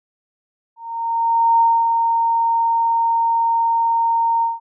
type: tone with ADSR envelope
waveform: sine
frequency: 921 Hz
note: A#5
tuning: 21 cents flat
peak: -10 dBFS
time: 0.76-4.6 s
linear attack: 840 ms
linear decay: 250 ms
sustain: -4 dB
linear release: 170 ms
effects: none